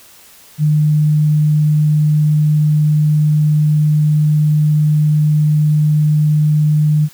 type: tone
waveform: sine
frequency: 151.4 Hz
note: D#3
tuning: 47 cents flat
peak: -9 dBFS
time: 0.58-7.09 s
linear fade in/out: 50 ms
effects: white hiss -43 dBFS RMS until 7.13 s